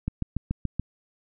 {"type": "click train", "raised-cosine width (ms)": 5, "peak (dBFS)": -14, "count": 6, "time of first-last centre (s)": [0.08, 0.796], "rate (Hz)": 6.98, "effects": []}